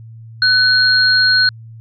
sine tone pair together, 1500 / 4243 Hz, F#6 / C8, +23 / +23 cents, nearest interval octave + tritone, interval 1800 cents, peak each -12 dBFS, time 0.42-1.49 s, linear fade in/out 2 ms, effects added 113 Hz sine -33 dBFS peak until 1.8 s

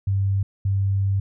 sine tone pair in turn, 98 / 98 Hz, G2 / G2, 0 / 0 cents, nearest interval unison, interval 0 cents, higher neither, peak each -18 dBFS, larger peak neither, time 0.07-0.43 / 0.65-1.2 s, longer second, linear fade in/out 5 ms, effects none

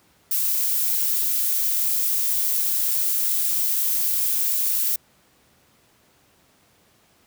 violet noise, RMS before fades -22 dBFS, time 0.31-4.96 s, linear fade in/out 5 ms, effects pink hiss -59 dBFS RMS until 7.26 s + high-pass 80 Hz 12 dB/octave

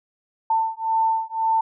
sine beating tone pair, 893 / 894.9 Hz, A5 / A5, +25 / +29 cents, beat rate 1.9 Hz, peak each -22 dBFS, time 0.5-1.61 s, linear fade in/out 5 ms, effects none

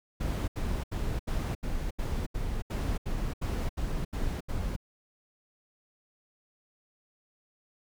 brown noise bursts, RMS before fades -31 dBFS, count 13, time 0.2-4.764 s, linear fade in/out 10 ms, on 280 ms, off 77 ms, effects none

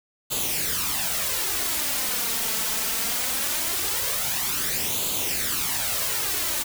white noise with flanger, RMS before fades -26 dBFS, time 0.3-6.64 s, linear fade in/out 20 ms, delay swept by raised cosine 0.27 to 4.57 ms, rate 0.21 Hz, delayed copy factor +0.6, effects none

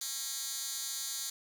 10% pulse tone with high-pass filter, 271.6 Hz, C#4, 35 cents flat, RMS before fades -38 dBFS, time 0.01-1.3 s, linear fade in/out 5 ms, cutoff 5500 Hz, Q 1.3, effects none

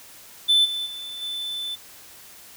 triangle tone with level steps, 3520 Hz, A7, in tune, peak -13 / -24 / -31 / -26 dBFS, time 0.48-1.76 s, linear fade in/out 20 ms, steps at 0.64 / 0.85 / 1.21 s, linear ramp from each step 20 ms, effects white hiss -46 dBFS RMS until 2.56 s

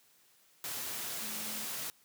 sine tone in noise, 215 Hz, A3, 40 cents flat, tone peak -49 dBFS, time 1.22-1.65 s, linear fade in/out 0 ms, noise white, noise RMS -39 dBFS, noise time 0.64-1.9 s, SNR -13 dB, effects white hiss -66 dBFS RMS until 2.04 s + high-pass 100 Hz 12 dB/octave

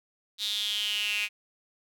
sawtooth tone with high-pass filter sweep, 207.7 Hz, G#3, in tune, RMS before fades -30 dBFS, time 0.38-1.29 s, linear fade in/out 50 ms, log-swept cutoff 3800 to 2500 Hz, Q 8.3, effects none

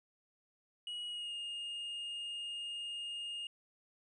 triangle tone with pitch glide, 2905 to 2839 Hz, F#7 to F7, -32 to +28 cents, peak -38 dBFS, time 0.87-3.47 s, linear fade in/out 2 ms, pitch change -40 cents, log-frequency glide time 1.09-1.34 s, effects resampled to 24000 Hz

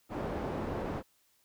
white low-pass noise, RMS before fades -36 dBFS, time 0.09-1.03 s, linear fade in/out 50 ms, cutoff 590 Hz, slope 12 dB/octave, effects white hiss -70 dBFS RMS until 1.44 s

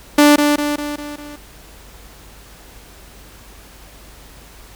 sawtooth tone with echo, 293.7 Hz, D4, in tune, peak -3 dBFS, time 0.18-0.36 s, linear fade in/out 5 ms, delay 200 ms, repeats 5, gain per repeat -5 dB, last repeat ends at 1.36 s, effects added 50 Hz sine -43 dBFS peak until 4.75 s + pink hiss -43 dBFS RMS until 4.75 s

